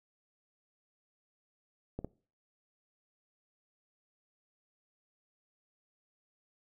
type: clicks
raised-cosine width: 2 ms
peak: -24 dBFS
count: 2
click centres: 1.99 / 2.046 s
effects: noise-tail reverb RT60 0.4 s tail -22 dB re dry